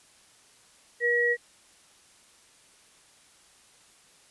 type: tone pair together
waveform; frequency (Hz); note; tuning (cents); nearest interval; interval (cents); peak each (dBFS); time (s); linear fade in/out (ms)
sine; 478.4 / 1913.6; A#4 / A#6; +45 / +45; 2 octaves; 2400; -26 / -23; 1-1.37; 50
effects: white hiss -58 dBFS RMS until 4.3 s + resampled to 24000 Hz